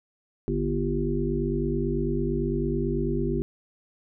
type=harmonic tone with a mistuned harmonic; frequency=49 Hz; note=G1; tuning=in tune; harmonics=1 / 3 / 5 / 7 / 8; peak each=-30 / -30 / -30 / -30 / -30 dBFS; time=0.48-3.42 s; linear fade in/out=0 ms; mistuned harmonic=5; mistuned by=-21 cents; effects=none